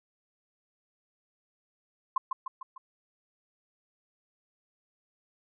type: tone with echo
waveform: sine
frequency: 1051 Hz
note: C6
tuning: 7 cents sharp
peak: -22 dBFS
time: 2.16-2.18 s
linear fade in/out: 5 ms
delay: 150 ms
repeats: 4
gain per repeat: -5 dB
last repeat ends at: 2.78 s
effects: none